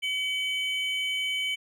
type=tone pair together; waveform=triangle; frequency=2274 / 3035 Hz; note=C#7 / F#7; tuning=+44 / +43 cents; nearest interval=perfect fourth; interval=499 cents; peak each=-28 dBFS; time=0.02-1.56 s; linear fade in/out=20 ms; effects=none